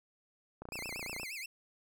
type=click train; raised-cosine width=1 ms; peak=-30 dBFS; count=19; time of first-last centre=0.62-1.232 s; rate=29.4 Hz
type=tone with vibrato; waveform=sawtooth; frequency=2349 Hz; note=D7; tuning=in tune; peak=-37 dBFS; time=0.72-1.46 s; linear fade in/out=5 ms; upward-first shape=sine; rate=8.5 Hz; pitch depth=240 cents each way
effects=none